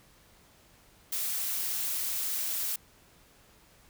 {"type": "noise", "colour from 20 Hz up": "blue", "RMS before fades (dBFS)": -32, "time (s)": [1.12, 2.76], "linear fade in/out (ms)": 5, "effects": ["pink hiss -60 dBFS RMS until 3.89 s"]}